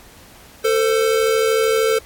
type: tone pair together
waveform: square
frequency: 446 / 519 Hz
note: A4 / C5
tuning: +23 / -14 cents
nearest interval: minor third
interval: 263 cents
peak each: -16 / -22 dBFS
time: 0.64-1.99 s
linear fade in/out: 10 ms
effects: pink hiss -45 dBFS RMS until 2.05 s + AAC 64 kbps